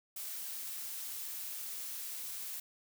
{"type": "noise", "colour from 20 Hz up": "blue", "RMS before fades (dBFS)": -42, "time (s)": [0.16, 2.6], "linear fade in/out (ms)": 5, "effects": []}